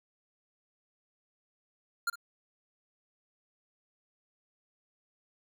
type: tone with echo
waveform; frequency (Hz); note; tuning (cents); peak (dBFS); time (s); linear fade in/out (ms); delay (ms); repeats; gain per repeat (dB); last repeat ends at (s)
square; 1396.9; F6; 0; -28; 2.07-2.1; 5; 57; 1; -15; 2.157
effects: none